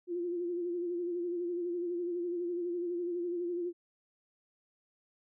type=tone with vibrato; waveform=sine; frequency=349.2 Hz; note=F4; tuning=in tune; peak=-32 dBFS; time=0.07-3.73 s; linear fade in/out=50 ms; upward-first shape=sine; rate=12 Hz; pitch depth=46 cents each way; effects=none